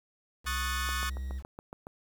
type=tone; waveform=triangle; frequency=65.41 Hz; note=C2; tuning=in tune; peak=-31 dBFS; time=0.44-1.43 s; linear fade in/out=50 ms
type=chord; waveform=sawtooth; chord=D# half-diminished seventh; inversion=third; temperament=equal with one note detuned; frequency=1102.3 / 1244.5 / 1480 / 1760 Hz; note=C#6 / D#6 / F#6 / A6; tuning=-10 / 0 / 0 / 0 cents; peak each=-34 dBFS; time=0.46-1.1 s; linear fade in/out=10 ms
type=click train; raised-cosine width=1 ms; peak=-28 dBFS; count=8; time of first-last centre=0.89-1.869 s; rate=7.15 Hz
effects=9-bit